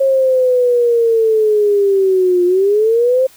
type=linear two-way sweep; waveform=sine; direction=down then up; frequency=543 to 352.1 to 530 Hz; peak=-9 dBFS; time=0-3.27 s; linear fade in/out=10 ms; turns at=2.45 s; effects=white hiss -45 dBFS RMS until 3.36 s